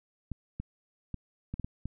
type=clicks; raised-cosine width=5 ms; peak=-23 dBFS; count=7; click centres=0.317 / 0.6 / 1.143 / 1.54 / 1.597 / 1.645 / 1.856 s; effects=none